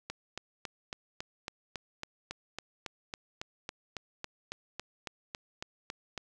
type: click train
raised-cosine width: 0.2 ms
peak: -20 dBFS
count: 23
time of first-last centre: 0.1-6.177 s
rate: 3.62 Hz
effects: none